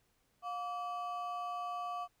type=ring-modulated tone; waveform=triangle; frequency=932.3 Hz; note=A#5; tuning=in tune; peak=-32 dBFS; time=0.42-2.08 s; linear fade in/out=50 ms; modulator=221 Hz; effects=pink hiss -75 dBFS RMS until 2.2 s